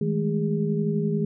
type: tone cluster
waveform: sine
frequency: 159.6 / 201.7 / 213.1 / 408.6 Hz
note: D#3 / G3 / G#3 / G#4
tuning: +44 / +50 / +45 / -28 cents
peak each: -25 / -31 / -27 / -28 dBFS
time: 0.01-1.25 s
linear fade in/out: 5 ms
effects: none